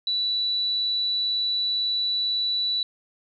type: tone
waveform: sine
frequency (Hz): 3951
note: B7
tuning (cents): 0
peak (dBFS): -22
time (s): 0.07-2.83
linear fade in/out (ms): 2
effects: none